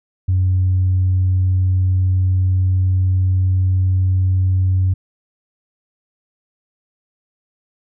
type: tone with pitch glide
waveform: sine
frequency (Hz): 92.5 to 93.2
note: F#2 to F#2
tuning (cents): 0 to +13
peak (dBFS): -11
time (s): 0.28-4.94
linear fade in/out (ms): 10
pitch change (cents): +13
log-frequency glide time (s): 0.53-4.38
effects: tanh soft clip ceiling -9 dBFS